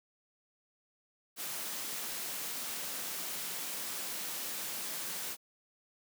white high-pass noise, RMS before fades -39 dBFS, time 1.36-5.37 s, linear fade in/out 50 ms, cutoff 140 Hz, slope 48 dB/octave, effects none

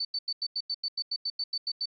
sine tone bursts, 4523 Hz, C#8, 34 cents sharp, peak -28 dBFS, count 14, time 0-1.857 s, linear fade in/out 5 ms, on 50 ms, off 89 ms, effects none

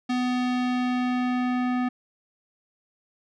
square tone with low-pass filter sweep, 249.5 Hz, B3, 18 cents sharp, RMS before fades -25 dBFS, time 0.09-1.89 s, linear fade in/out 10 ms, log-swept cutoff 4500 to 1900 Hz, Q 1, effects none

